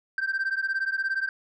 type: beating tone pair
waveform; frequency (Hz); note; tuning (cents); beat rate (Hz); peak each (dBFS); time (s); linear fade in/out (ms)
sine; 1558 / 1575; G6 / G6; -11 / +8; 17; -26; 0.18-1.29; 2
effects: tanh soft clip ceiling -22 dBFS